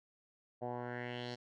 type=tone with low-pass filter sweep; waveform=10% pulse; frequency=122.1 Hz; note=B2; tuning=19 cents flat; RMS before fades=-42 dBFS; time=0.61-1.36 s; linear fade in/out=20 ms; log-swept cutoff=670 to 5000 Hz; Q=3.2; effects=none